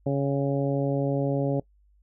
harmonic tone with a mistuned harmonic, 139.4 Hz, C#3, 10 cents sharp, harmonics 1 / 2 / 3 / 4 / 5 / 6, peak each -26 / -28 / -31 / -29 / -38 / -43 dBFS, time 0.06-1.6 s, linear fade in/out 5 ms, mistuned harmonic 6, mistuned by -41 cents, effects noise-tail reverb RT60 0.1 s tail -22 dB re dry + added 50 Hz sine -58 dBFS peak until 2.02 s

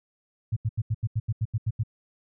sine tone bursts, 110.3 Hz, A2, 5 cents sharp, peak -22 dBFS, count 11, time 0.52-1.835 s, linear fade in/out 10 ms, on 45 ms, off 82 ms, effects none

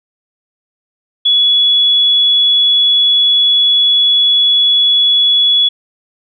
sine tone, 3390 Hz, G#7, 35 cents sharp, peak -7 dBFS, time 1.25-5.69 s, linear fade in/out 10 ms, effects none

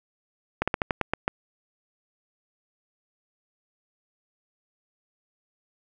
slowing click train, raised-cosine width 0.5 ms, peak -8 dBFS, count 8, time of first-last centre 0.62-1.279 s, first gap 56 ms, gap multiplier 1.17, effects none

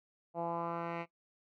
10% pulse tone with low-pass filter sweep, 169.1 Hz, E3, 44 cents sharp, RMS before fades -38 dBFS, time 0.34-1.06 s, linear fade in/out 50 ms, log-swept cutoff 720 to 2200 Hz, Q 2.8, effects noise-tail reverb RT60 0.1 s tail -18 dB re dry

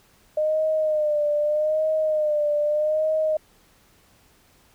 sine tone with vibrato, 609 Hz, D#5, 37 cents flat, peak -19 dBFS, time 0.37-3.37 s, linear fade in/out 5 ms, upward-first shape sine, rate 0.81 Hz, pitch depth 52 cents each way, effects pink hiss -58 dBFS RMS until 4.74 s

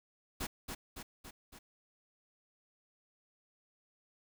pink noise with echo, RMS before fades -38 dBFS, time 0.4-0.47 s, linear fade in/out 10 ms, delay 280 ms, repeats 4, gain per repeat -4 dB, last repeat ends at 1.59 s, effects none

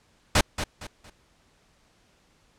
pink noise with echo, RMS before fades -18 dBFS, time 0.35-0.41 s, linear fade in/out 5 ms, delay 230 ms, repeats 3, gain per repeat -10 dB, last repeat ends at 1.1 s, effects pink hiss -63 dBFS RMS until 2.58 s + low-pass 8000 Hz 12 dB/octave

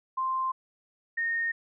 sine tone pair in turn, 1046.5 / 1843.8 Hz, C6 / A#6, 0 / -19 cents, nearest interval minor seventh, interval 981 cents, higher second, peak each -26 dBFS, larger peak neither, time 0.17-0.52 / 1.17-1.52 s, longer neither, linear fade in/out 10 ms, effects none

